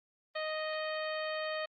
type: harmonic tone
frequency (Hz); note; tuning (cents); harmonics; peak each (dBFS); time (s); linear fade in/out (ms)
622.3; D#5; 0; 1 / 2 / 3 / 4 / 5 / 6 / 7; -36 / -42 / -41 / -46 / -47 / -51 / -48; 0.35-1.66; 10
effects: Opus 32 kbps